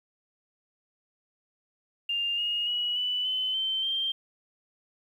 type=tone with pitch steps; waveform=sine; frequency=2802 / 2859 / 2918 / 2977 / 3038 / 3100 / 3163 Hz; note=F7 / F7 / F#7 / F#7 / F#7 / G7 / G7; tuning=+5 / +40 / -25 / +10 / +45 / -20 / +15 cents; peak=-26 dBFS; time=2.09-4.12 s; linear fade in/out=5 ms; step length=290 ms; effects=10-bit